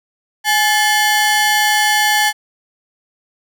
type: ring-modulated tone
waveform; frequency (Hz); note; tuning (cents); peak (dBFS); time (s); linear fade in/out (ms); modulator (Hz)
sawtooth; 1290; E6; -38; -5; 0.44-2.33; 50; 451
effects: none